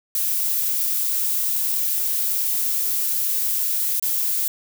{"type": "noise with dropouts", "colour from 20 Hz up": "violet", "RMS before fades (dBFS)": -22, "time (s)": [0.15, 4.48], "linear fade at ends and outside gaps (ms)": 1, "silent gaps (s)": [3.997, 4.025], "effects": []}